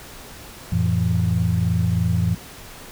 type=tone cluster; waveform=sine; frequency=90.1 / 113.2 / 169.1 Hz; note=F#2 / A2 / E3; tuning=-45 / +50 / +44 cents; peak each=-21 dBFS; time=0.72-2.35 s; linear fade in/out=5 ms; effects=tanh soft clip ceiling -7 dBFS + pink hiss -40 dBFS RMS until 2.91 s